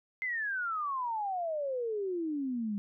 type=exponential sweep; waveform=sine; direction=down; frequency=2093 to 198.1 Hz; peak=-31 dBFS; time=0.22-2.78 s; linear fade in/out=0 ms; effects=none